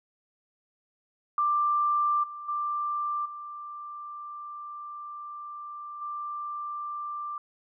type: tone with level steps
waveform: sine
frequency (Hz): 1182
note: D6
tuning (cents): +11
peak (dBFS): -22 / -37 / -27 / -37 / -32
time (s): 1.38-7.38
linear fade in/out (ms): 2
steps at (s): 2.23 / 2.48 / 3.25 / 6.01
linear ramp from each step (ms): 10
effects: none